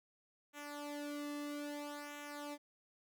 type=tone with flanger; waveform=sawtooth; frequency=291.7 Hz; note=D4; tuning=12 cents flat; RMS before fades=-45 dBFS; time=0.53-2.58 s; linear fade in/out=50 ms; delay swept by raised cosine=0.21 to 1.31 ms; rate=0.61 Hz; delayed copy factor=-0.75; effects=none